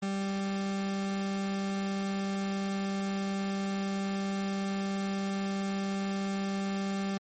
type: tone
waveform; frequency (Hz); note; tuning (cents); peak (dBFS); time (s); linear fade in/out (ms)
40% pulse; 196; G3; 0; -29; 0.02-7.18; 10
effects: MP3 32 kbps